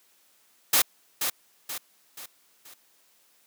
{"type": "noise with echo", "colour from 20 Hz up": "white", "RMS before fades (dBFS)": -20, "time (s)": [0.73, 0.82], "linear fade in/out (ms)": 5, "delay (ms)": 480, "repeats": 4, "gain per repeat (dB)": -7, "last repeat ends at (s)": 2.74, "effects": ["white hiss -63 dBFS RMS until 3.46 s", "high-pass 200 Hz 12 dB/octave"]}